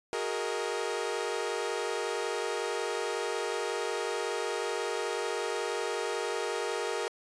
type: tone cluster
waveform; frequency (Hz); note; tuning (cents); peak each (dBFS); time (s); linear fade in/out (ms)
sawtooth; 369.5 / 414.9 / 465.9 / 630; F#4 / G#4 / A#4 / D#5; -2 / -2 / -1 / +21; -34 / -32 / -30 / -36; 0.13-7.08; 0
effects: resampled to 22050 Hz